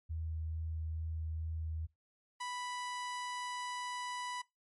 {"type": "tone with vibrato", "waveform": "sine", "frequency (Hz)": 80, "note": "D#2", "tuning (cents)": 49, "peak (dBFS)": -36, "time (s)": [0.09, 1.87], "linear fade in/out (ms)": 20, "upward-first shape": "sine", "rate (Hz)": 2.3, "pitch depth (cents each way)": 10}
{"type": "tone", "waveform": "sawtooth", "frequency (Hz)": 987.8, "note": "B5", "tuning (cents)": 0, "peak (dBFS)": -35, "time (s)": [2.4, 4.42], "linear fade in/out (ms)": 10}
{"effects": ["noise-tail reverb RT60 0.2 s tail -21 dB re dry", "MP3 48 kbps"]}